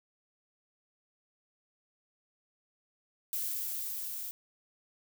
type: noise with level ramp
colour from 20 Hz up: violet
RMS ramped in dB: -34 to -40 dBFS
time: 3.33-4.31 s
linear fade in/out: 0 ms
effects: none